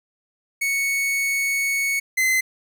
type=tone pair in turn; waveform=45% pulse; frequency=2217 / 2052 Hz; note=C#7 / C7; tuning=0 / -34 cents; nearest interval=minor second; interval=134 cents; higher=first; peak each=-20 / -17 dBFS; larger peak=second; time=0.61-2 / 2.17-2.41 s; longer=first; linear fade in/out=10 ms; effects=none